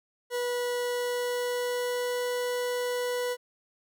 40% pulse tone with pitch glide, 488.2 to 491.9 Hz, B4 to B4, -20 to -7 cents, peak -27 dBFS, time 0.3-3.37 s, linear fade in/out 50 ms, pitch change +13 cents, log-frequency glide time 0.79-2.25 s, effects none

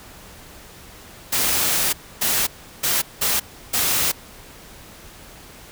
white noise bursts at uneven times, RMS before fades -20 dBFS, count 5, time 1.32-1.93 / 2.21-2.47 / 2.83-3.02 / 3.21-3.4 / 3.73-4.12 s, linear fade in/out 10 ms, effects pink hiss -43 dBFS RMS until 5.71 s

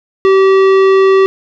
sine tone with tanh clipping, 385.1 Hz, G4, 31 cents flat, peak -7 dBFS, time 0.25-1.26 s, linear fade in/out 0 ms, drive 15 dB, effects none

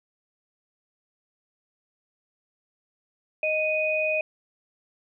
sine tone pair together, 621.7 / 2489 Hz, D#5 / D#7, -2 / 0 cents, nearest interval 2 octaves, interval 2402 cents, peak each -25 dBFS, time 3.43-4.21 s, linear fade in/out 2 ms, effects none

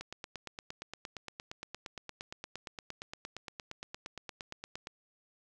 click train, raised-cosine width 0.2 ms, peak -24 dBFS, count 43, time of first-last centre 0.01-4.871 s, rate 8.64 Hz, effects none

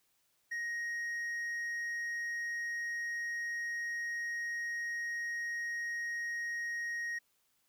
sine tone with hard clipping, 1877 Hz, A#6, 11 cents sharp, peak -36 dBFS, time 0.51-7.19 s, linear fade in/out 10 ms, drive 3 dB, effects white hiss -75 dBFS RMS until 7.68 s

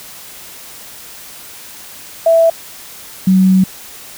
sine tone pair in turn, 660 / 188.17 Hz, E5 / F#3, +2 / +29 cents, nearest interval octave + minor seventh, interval 2173 cents, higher first, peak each -6 dBFS, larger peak neither, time 2.26-2.5 / 3.27-3.64 s, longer second, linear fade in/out 5 ms, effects white hiss -34 dBFS RMS until 4.17 s

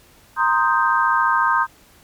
sine chord, C minor seventh, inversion third, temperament equal, 932.3 / 1046.5 / 1244.5 / 1568 Hz, Bb5 / C6 / Eb6 / G6, 0 / 0 / 0 / 0 cents, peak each -20 dBFS, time 0.36-1.67 s, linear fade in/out 50 ms, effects pink hiss -51 dBFS RMS until 2.03 s + MP3 96 kbps

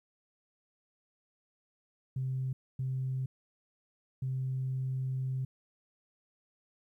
sine tone bursts at uneven times, 130.81 Hz, C3, in tune, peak -30 dBFS, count 3, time 2.16-2.53 / 2.79-3.26 / 4.22-5.45 s, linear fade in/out 5 ms, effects tanh soft clip ceiling -26 dBFS + 12-bit

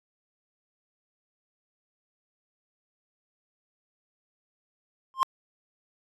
triangle tone with exponential growth, 1058 Hz, C6, 19 cents sharp, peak -13 dBFS, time 5.14-5.23 s, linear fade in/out 0 ms, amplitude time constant 19 ms, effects resampled to 32000 Hz

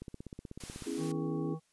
click train, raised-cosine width 3 ms, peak -30 dBFS, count 14, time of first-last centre 0.02-0.822 s, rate 16.2 Hz
white noise, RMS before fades -47 dBFS, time 0.6-1.12 s, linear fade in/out 5 ms
sine chord, C# minor seventh, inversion third, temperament equal, 246.9 / 277.2 / 329.6 / 415.3 Hz, B3 / C#4 / E4 / G#4, 0 / 0 / 0 / 0 cents, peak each -42 / -38 / -38 / -40 dBFS, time 0.86-1.55 s, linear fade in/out 10 ms
harmonic tone, 159.3 Hz, D#3, 41 cents sharp, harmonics 1 / 3 / 5 / 7, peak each -36 / -46 / -50 / -51 dBFS, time 0.97-1.6 s, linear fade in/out 50 ms
effects white hiss -72 dBFS RMS until 1.72 s + resampled to 24000 Hz

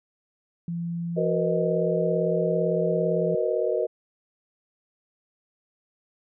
sine tone, 170 Hz, F3, 46 cents flat, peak -27 dBFS, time 0.68-3.35 s, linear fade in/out 2 ms
sine chord, B major seventh, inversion second, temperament equal with one note detuned, 370 / 466.2 / 504 / 622.3 Hz, F#4 / A#4 / B4 / D#5, 0 / 0 / +35 / 0 cents, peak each -29 / -26 / -29 / -27 dBFS, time 1.16-3.87 s, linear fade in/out 20 ms
effects none

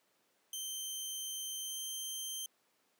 15% pulse tone with pitch glide, 3116 to 3136 Hz, G7 to G7, -11 to 0 cents, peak -32 dBFS, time 0.53-2.46 s, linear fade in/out 2 ms, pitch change +11 cents, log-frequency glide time 1.64-1.79 s, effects pink hiss -74 dBFS RMS until 2.99 s + high-pass 300 Hz 12 dB/octave

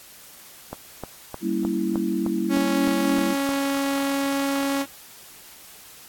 click train, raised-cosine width 1 ms, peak -17 dBFS, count 10, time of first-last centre 0.73-3.491 s, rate 3.26 Hz
sine chord, G diminished seventh, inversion none, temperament equal with one note detuned, 196 / 233.1 / 280.4 / 329.6 Hz, G3 / Bb3 / Db4 / Fb4, 0 / 0 / +20 / 0 cents, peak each -27 / -28 / -31 / -25 dBFS, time 1.41-3.36 s, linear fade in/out 50 ms
sawtooth tone, 277 Hz, C#4, 1 cent flat, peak -18 dBFS, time 2.49-4.86 s, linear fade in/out 50 ms
effects white hiss -46 dBFS RMS until 6.08 s + AAC 64 kbps

